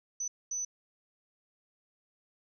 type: tone bursts at uneven times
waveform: sine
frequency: 6000 Hz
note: F#8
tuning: 23 cents sharp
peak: -32 dBFS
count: 2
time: 0.2-0.28 / 0.51-0.65 s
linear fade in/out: 5 ms
effects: none